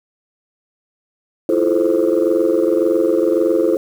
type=chord; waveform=sine; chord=F major seventh; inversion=third; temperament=just; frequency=327.4 / 349.2 / 436.5 / 523.8 Hz; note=E4 / F4 / A4 / C5; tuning=-12 / 0 / -14 / +2 cents; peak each=-17 dBFS; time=1.49-3.77 s; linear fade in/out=2 ms; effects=tanh soft clip ceiling -6 dBFS + 7-bit